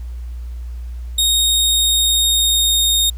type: tone with pitch glide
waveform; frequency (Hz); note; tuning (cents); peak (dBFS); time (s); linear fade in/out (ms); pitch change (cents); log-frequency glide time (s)
sawtooth; 3729 to 3703; A#7 to A#7; 0 to -12; -10; 1.18-3.1; 5; -12; 1.31-2.83
effects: added 60 Hz sine -25 dBFS peak until 3.17 s + pink hiss -52 dBFS RMS until 3.17 s